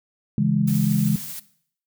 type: chord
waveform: sine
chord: C# minor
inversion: none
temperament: equal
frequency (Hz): 138.59 / 164.81 / 207.7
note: C#3 / E3 / G#3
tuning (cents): 0 / 0 / 0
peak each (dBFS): -22 / -23 / -20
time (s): 0.38-1.16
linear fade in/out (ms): 2
type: noise with tremolo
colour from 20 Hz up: blue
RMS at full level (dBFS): -33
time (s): 0.67-1.4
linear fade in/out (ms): 10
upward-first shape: triangle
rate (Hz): 13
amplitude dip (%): 25
effects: noise-tail reverb RT60 0.6 s tail -17 dB re dry